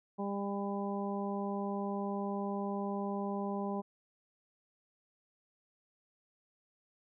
harmonic tone, 200 Hz, G3, 35 cents sharp, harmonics 1 / 2 / 3 / 4 / 5, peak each -36 / -40 / -43 / -42 / -44 dBFS, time 0.18-3.82 s, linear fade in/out 20 ms, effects none

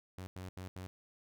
sawtooth tone bursts at uneven times, 92.5 Hz, F#2, in tune, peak -39 dBFS, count 4, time 0.18-0.27 / 0.36-0.49 / 0.57-0.68 / 0.76-0.87 s, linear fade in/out 0 ms, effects none

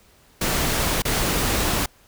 pink noise with dropouts, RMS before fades -22 dBFS, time 0.41-1.86 s, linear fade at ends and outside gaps 5 ms, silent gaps 1.021-1.051 s, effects pink hiss -55 dBFS RMS until 2.07 s

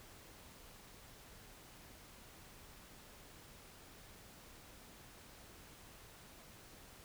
silence, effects pink hiss -58 dBFS RMS until 7.04 s

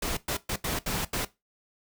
pink noise bursts at uneven times, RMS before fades -30 dBFS, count 6, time 0.02-0.17 / 0.28-0.37 / 0.49-0.56 / 0.64-0.79 / 0.86-1.05 / 1.13-1.25 s, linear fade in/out 5 ms, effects noise-tail reverb RT60 0.2 s tail -17 dB re dry

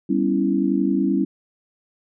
sine chord, C# half-diminished seventh, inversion second, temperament equal, 196 / 246.9 / 277.2 / 329.6 Hz, G3 / B3 / C#4 / E4, 0 / 0 / 0 / 0 cents, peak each -22 / -26 / -21 / -23 dBFS, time 0.09-1.25 s, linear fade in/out 10 ms, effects none

